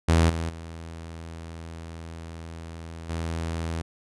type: tone with level steps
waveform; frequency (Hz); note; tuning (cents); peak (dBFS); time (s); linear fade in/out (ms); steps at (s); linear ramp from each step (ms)
sawtooth; 82.41; E2; 0; -13 / -23 / -33 / -24; 0.08-3.82; 10; 0.29 / 0.49 / 3.09; 10
effects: resampled to 24000 Hz